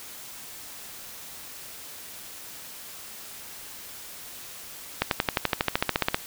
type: accelerating click train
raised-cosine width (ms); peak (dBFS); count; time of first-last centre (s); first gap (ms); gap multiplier
0.3; -5; 16; 5.02-6.145; 92; 0.97
effects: white hiss -42 dBFS RMS until 6.26 s